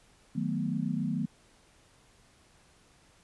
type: chord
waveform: sine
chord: B dominant seventh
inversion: first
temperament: equal with one note detuned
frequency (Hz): 155.56 / 184.46 / 220 / 246.9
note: D#3 / F#3 / A3 / B3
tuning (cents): 0 / -5 / 0 / 0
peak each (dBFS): -34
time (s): 0.35-1.26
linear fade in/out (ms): 10
effects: pink hiss -62 dBFS RMS until 3.23 s + resampled to 24000 Hz